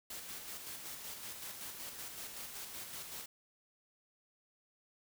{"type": "noise with tremolo", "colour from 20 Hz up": "white", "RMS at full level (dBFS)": -45, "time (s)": [0.1, 3.26], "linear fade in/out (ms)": 5, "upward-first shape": "square", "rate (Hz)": 5.3, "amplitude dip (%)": 35, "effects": []}